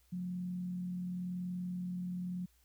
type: tone with frequency modulation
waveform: sine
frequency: 180 Hz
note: F#3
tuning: 47 cents flat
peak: -36 dBFS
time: 0.12-2.46 s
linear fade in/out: 10 ms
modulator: 40.9 Hz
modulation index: 0.24
effects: added 60 Hz sine -68 dBFS peak until 2.64 s + white hiss -72 dBFS RMS until 2.64 s